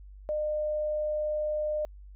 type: tone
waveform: sine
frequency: 606 Hz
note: D#5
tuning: 46 cents flat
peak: -27 dBFS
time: 0.29-1.85 s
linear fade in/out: 0 ms
effects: added 49 Hz sine -45 dBFS peak until 2.15 s